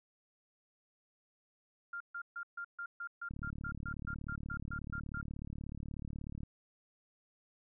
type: tone bursts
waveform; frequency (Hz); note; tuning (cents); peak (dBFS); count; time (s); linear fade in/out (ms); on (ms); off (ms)
sine; 1396.9; F6; 0; -39; 16; 1.93-5.214; 5; 74; 140
type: click train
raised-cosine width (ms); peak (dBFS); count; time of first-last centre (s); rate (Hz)
5; -31; 115; 3.31-6.433; 36.5
effects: none